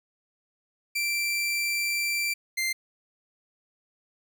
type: tone pair in turn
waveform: sawtooth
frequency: 2349 / 2089 Hz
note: D7 / C7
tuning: 0 / -3 cents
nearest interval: major second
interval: 203 cents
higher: first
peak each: -22 dBFS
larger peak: neither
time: 0.95-2.34 / 2.57-2.73 s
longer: first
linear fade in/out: 10 ms
effects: none